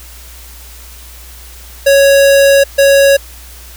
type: tone bursts at uneven times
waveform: square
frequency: 554.4 Hz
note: C#5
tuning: in tune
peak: -5 dBFS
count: 2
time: 1.86-2.64 / 2.78-3.17 s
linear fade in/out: 10 ms
effects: added 60 Hz sine -33 dBFS peak until 3.76 s + white hiss -36 dBFS RMS until 3.76 s